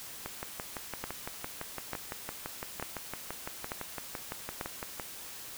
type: two click trains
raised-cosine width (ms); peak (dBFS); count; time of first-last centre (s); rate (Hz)
0.5; -21 / -19; 29 / 5; 0.26-4.998 / 1.04-4.611; 5.91 / 1.12
effects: white hiss -45 dBFS RMS until 5.57 s